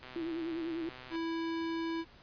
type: click train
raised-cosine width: 0.3 ms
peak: -32 dBFS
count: 144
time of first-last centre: 0.03-1.156 s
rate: 127 Hz
type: tone with vibrato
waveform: sine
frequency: 330.4 Hz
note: E4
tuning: 4 cents sharp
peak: -34 dBFS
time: 0.16-0.89 s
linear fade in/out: 0 ms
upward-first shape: sine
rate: 10 Hz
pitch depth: 65 cents each way
type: tone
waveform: square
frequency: 329.6 Hz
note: E4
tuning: in tune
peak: -34 dBFS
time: 1.1-2.05 s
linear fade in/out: 50 ms
effects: pink hiss -58 dBFS RMS until 2.22 s + resampled to 11025 Hz